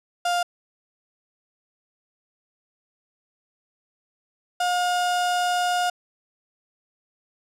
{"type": "tone pair in turn", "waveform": "35% pulse", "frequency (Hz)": [703, 714.5], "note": ["F5", "F5"], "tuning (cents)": [11, 39], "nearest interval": "unison", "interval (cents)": 28, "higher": "second", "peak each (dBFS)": -19, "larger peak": "neither", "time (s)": [[0.25, 0.43], [4.6, 5.9]], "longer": "second", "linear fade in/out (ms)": 5, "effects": ["low-pass 10000 Hz 12 dB/octave"]}